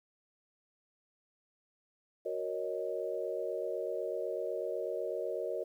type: chord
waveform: sine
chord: D# minor seventh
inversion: first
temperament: equal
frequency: 370 / 466.2 / 554.4 / 622.3 Hz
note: F#4 / A#4 / C#5 / D#5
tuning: 0 / 0 / 0 / 0 cents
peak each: -40 / -38 / -39 / -39 dBFS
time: 2.25-5.64 s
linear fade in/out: 10 ms
effects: 11-bit

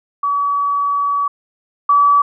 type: tone pair in turn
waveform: sine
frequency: 1139 / 1147.6 Hz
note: C#6 / D6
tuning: +47 / -40 cents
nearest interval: unison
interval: 13 cents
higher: second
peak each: -14 / -8 dBFS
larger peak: second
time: 0.23-1.28 / 1.89-2.22 s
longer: first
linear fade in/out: 5 ms
effects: none

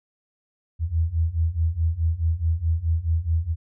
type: beating tone pair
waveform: sine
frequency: 79.6 / 84.3 Hz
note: D#2 / E2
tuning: +40 / +39 cents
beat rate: 4.7 Hz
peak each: -24 / -22 dBFS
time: 0.79-3.56 s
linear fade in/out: 50 ms
effects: none

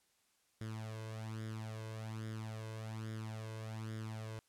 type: tone with flanger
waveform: sawtooth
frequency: 110.2 Hz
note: A2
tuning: 3 cents sharp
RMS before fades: -44 dBFS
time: 0.61-4.39 s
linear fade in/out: 0 ms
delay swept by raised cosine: 0.57 to 1.97 ms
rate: 1.2 Hz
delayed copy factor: +0.7
effects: white hiss -75 dBFS RMS until 4.48 s + low-pass 11000 Hz 12 dB/octave

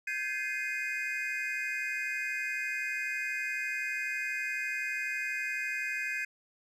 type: chord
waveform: triangle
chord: Ab major seventh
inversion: third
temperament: equal with one note detuned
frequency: 1568 / 1700 / 2093 / 2489 Hz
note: G6 / Ab6 / C7 / Eb7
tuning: 0 / +40 / 0 / 0 cents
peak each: -37 / -37 / -36 / -34 dBFS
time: 0.07-6.25 s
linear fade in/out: 5 ms
effects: none

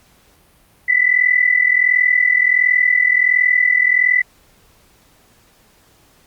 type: tone pair together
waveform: sine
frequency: 1969.6 / 2011 Hz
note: B6 / B6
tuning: -5 / +31 cents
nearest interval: unison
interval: 36 cents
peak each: -14 dBFS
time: 0.88-4.22 s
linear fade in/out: 10 ms
effects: pink hiss -53 dBFS RMS until 6.26 s + Opus 48 kbps

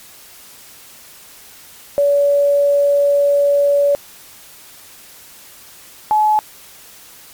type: tone pair in turn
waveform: sine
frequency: 570 / 854 Hz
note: C#5 / G#5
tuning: +48 / +48 cents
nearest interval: perfect fifth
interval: 700 cents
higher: second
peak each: -10 dBFS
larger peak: neither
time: 1.98-3.95 / 6.11-6.39 s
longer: first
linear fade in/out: 0 ms
effects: white hiss -41 dBFS RMS until 7.33 s + MP3 96 kbps

